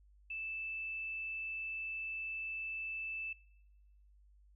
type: tone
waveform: sine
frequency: 2637 Hz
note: E7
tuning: in tune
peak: -39 dBFS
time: 0.3-3.33 s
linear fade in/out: 5 ms
effects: noise-tail reverb RT60 1.0 s tail -23 dB re dry + added 50 Hz sine -61 dBFS peak until 4.55 s